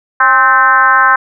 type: tone with frequency modulation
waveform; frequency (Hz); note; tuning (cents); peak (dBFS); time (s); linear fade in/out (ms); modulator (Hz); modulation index
sine; 1300; E6; -24; -5; 0.2-1.16; 5; 249; 1.6
effects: none